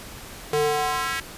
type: tone with high-pass filter sweep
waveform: square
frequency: 148.8 Hz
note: D3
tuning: 23 cents sharp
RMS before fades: -24 dBFS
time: 0.53-1.2 s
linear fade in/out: 2 ms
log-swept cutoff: 340 to 1800 Hz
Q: 2.1
effects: pink hiss -40 dBFS RMS until 1.37 s + resampled to 32000 Hz